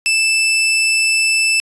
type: tone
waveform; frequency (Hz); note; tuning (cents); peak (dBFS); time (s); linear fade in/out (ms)
sawtooth; 2641; E7; +3; -9; 0.06-1.6; 0
effects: resampled to 24000 Hz